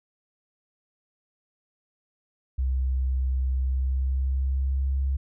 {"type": "tone with pitch glide", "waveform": "sine", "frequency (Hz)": [64.9, 67.58], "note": ["C2", "C#2"], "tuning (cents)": [-13, -43], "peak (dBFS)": -22, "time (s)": [2.58, 5.17], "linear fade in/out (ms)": 10, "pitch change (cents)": 70, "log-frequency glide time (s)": [3.57, 5.01], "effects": []}